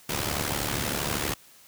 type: noise with amplitude modulation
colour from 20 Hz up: pink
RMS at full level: -25 dBFS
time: 0.09-1.34 s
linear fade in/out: 5 ms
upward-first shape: sine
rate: 72.5 Hz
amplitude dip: 75%
effects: white hiss -54 dBFS RMS until 1.67 s + high-pass 60 Hz 12 dB/octave